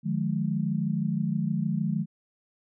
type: tone cluster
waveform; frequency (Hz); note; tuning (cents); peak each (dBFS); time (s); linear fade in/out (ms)
sine; 153.6 / 179.9 / 213; D#3 / F#3 / G#3; -22 / -48 / +44; -29; 0.03-2.06; 50
effects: none